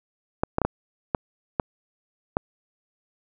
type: clicks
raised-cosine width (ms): 1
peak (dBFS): -7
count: 7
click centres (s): 0.435 / 0.584 / 0.617 / 0.65 / 1.148 / 1.598 / 2.369
effects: none